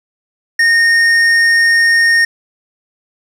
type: tone with hard clipping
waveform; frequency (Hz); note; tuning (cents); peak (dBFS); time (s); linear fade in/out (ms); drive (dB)
sine; 1843; A#6; -20; -9; 0.59-2.25; 5; 8
effects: none